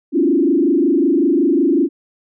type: tone with frequency modulation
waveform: sine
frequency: 310.3 Hz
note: D#4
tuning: 5 cents flat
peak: -11 dBFS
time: 0.12-1.89 s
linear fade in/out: 50 ms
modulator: 25.4 Hz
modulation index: 2
effects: none